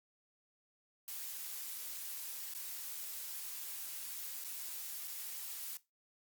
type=noise with dropouts; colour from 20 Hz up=blue; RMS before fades=-44 dBFS; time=1.08-5.77 s; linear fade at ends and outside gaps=1 ms; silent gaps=2.538-2.549 / 4.44-4.445 / 5.074-5.078 s; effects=noise-tail reverb RT60 0.2 s tail -17 dB re dry + Opus 48 kbps